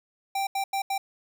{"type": "tone bursts at uneven times", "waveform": "square", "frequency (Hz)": 784, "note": "G5", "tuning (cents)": 0, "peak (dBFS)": -26, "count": 4, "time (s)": [[0.35, 0.47], [0.55, 0.64], [0.73, 0.82], [0.9, 0.98]], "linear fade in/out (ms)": 5, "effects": []}